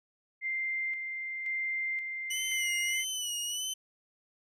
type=tone with tremolo; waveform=sine; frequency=2093 Hz; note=C7; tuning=in tune; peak=-30 dBFS; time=0.41-3.05 s; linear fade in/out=50 ms; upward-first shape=square; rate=0.95 Hz; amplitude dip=40%
type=tone with vibrato; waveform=20% pulse; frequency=2960 Hz; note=F#7; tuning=in tune; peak=-27 dBFS; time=2.3-3.74 s; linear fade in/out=10 ms; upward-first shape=sine; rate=1.6 Hz; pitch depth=57 cents each way
effects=none